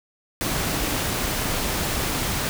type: tone in noise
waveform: sine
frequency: 298.6 Hz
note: D4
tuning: 29 cents sharp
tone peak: -33 dBFS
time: 0.73-0.95 s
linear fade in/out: 0 ms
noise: pink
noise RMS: -25 dBFS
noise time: 0.41-2.49 s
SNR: -11 dB
effects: none